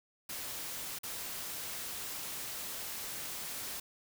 white noise with dropouts, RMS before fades -41 dBFS, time 0.29-3.8 s, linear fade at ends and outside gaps 5 ms, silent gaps 0.988-1.033 s, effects none

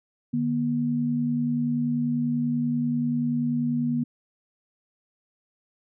sine tone pair together, 150 / 240.3 Hz, D3 / B3, +37 / -47 cents, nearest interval minor sixth, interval 816 cents, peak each -29 / -23 dBFS, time 0.33-4.04 s, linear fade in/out 10 ms, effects none

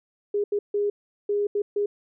sine tone bursts at uneven times, 410 Hz, G#4, 22 cents flat, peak -21 dBFS, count 6, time 0.34-0.44 / 0.52-0.59 / 0.74-0.9 / 1.29-1.47 / 1.55-1.62 / 1.76-1.86 s, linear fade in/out 5 ms, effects none

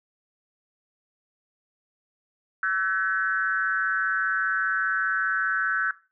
sine tone with frequency modulation, 1515 Hz, F#6, 40 cents sharp, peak -22 dBFS, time 2.63-5.91 s, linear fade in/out 2 ms, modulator 185 Hz, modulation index 1, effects noise-tail reverb RT60 0.3 s tail -17 dB re dry

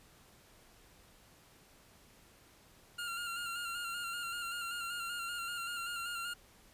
25% pulse tone with vibrato, 1396.9 Hz, F6, in tune, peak -34 dBFS, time 2.98-6.34 s, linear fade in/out 10 ms, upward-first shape square, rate 5.2 Hz, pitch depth 28 cents each way, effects pink hiss -62 dBFS RMS until 6.73 s + resampled to 32000 Hz

